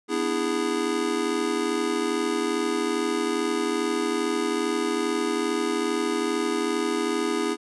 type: chord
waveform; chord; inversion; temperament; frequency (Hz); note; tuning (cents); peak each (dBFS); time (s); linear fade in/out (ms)
square; E dominant seventh; second; just; 247.2 / 296.7 / 329.6 / 412; B3 / D4 / E4 / G#4; +2 / +18 / 0 / -14; -32 / -32 / -29 / -28; 0.08-7.57; 50
effects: resampled to 24000 Hz